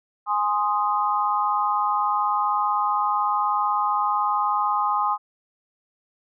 sine chord, Ab major, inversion none, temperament equal, 830.6 / 1046.5 / 1244.5 Hz, Ab5 / C6 / Eb6, 0 / 0 / 0 cents, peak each -24 dBFS, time 0.26-5.18 s, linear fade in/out 50 ms, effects none

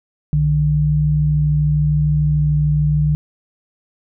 sine tone pair together, 63 / 149.84 Hz, B1 / D3, +35 / +35 cents, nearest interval octave + minor third, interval 1500 cents, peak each -21 / -13 dBFS, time 0.33-3.15 s, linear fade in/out 0 ms, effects none

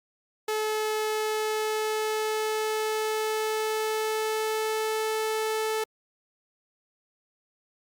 sawtooth tone with pitch glide, 431.4 to 437.2 Hz, A4 to A4, -34 to -11 cents, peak -22 dBFS, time 0.48-5.84 s, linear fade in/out 5 ms, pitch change +23 cents, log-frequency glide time 1.08-5.11 s, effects Opus 48 kbps

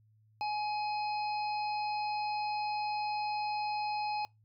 harmonic tone, 840 Hz, G#5, 19 cents sharp, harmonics 1 / 3 / 5 / 6, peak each -32 / -42 / -46 / -48 dBFS, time 0.41-4.25 s, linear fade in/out 0 ms, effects noise-tail reverb RT60 0.2 s tail -25 dB re dry + added 108 Hz sine -63 dBFS peak until 4.44 s

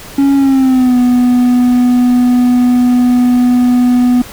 triangle tone with pitch glide, 277.2 to 247 Hz, C#4 to B3, 0 to 0 cents, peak -4 dBFS, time 0.18-4.22 s, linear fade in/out 5 ms, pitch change -200 cents, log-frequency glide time 0.36-0.97 s, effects pink hiss -31 dBFS RMS until 4.32 s

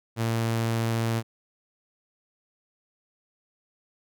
sawtooth tone, 114.3 Hz, A#2, 34 cents flat, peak -20 dBFS, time 0.16-1.23 s, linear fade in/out 50 ms, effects none

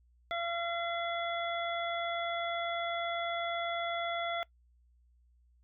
harmonic tone, 682 Hz, F5, 41 cents flat, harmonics 1 / 2 / 3 / 5, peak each -35 / -38 / -39 / -42 dBFS, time 0.31-4.43 s, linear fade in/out 0 ms, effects noise-tail reverb RT60 0.1 s tail -22 dB re dry + added 60 Hz sine -63 dBFS peak until 5.63 s

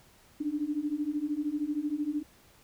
sine beating tone pair, 288.7 / 301.7 Hz, D4 / D4, -30 / +47 cents, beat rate 13 Hz, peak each -33 / -31 dBFS, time 0.4-2.23 s, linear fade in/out 10 ms, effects pink hiss -60 dBFS RMS until 2.63 s

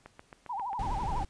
click train, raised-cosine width 0.5 ms, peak -30 dBFS, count 6, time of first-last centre 0.06-0.731 s, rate 7.45 Hz
sine tone with vibrato, 880 Hz, A5, in tune, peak -32 dBFS, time 0.49-1.24 s, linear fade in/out 10 ms, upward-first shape sine, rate 12 Hz, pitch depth 220 cents each way
brown noise, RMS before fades -34 dBFS, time 0.79-1.25 s, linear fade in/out 2 ms
effects pink hiss -65 dBFS RMS until 1.29 s + resampled to 22050 Hz

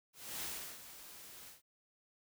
white noise with ADSR envelope, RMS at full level -41 dBFS, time 0.13-1.62 s, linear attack 290 ms, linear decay 360 ms, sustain -12 dB, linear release 140 ms, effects none

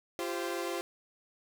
sawtooth chord, F suspended second, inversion none, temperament equal with one note detuned, 344.4 / 392 / 523.3 Hz, F4 / G4 / C5, -24 / 0 / 0 cents, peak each -32 / -35 / -35 dBFS, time 0.19-0.81 s, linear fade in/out 0 ms, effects none

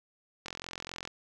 click train, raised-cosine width 0.2 ms, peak -21 dBFS, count 28, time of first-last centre 0.46-1.075 s, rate 43.9 Hz, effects none

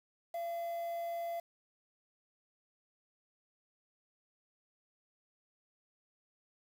triangle tone with quantisation, 681 Hz, F5, 44 cents flat, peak -34 dBFS, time 0.34-1.4 s, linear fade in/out 5 ms, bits 9, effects none

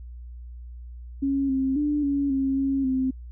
sine tone with pitch steps, 274.9 / 265.9 / 294.7 / 281.2 / 269.4 / 272.1 / 260.8 Hz, C#4 / C4 / D4 / C#4 / C#4 / C#4 / C4, -14 / +28 / +6 / +25 / -49 / -32 / -5 cents, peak -21 dBFS, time 1.22-3.11 s, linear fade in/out 10 ms, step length 270 ms, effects added 60 Hz sine -37 dBFS peak until 3.31 s

